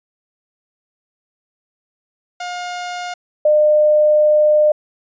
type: tone pair in turn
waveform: sawtooth / sine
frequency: 713 / 604.3 Hz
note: F5 / D5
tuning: +36 / +49 cents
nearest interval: minor third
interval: 287 cents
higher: first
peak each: -20 / -9 dBFS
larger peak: second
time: 2.4-3.14 / 3.45-4.72 s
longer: second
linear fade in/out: 5 ms
effects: resampled to 16000 Hz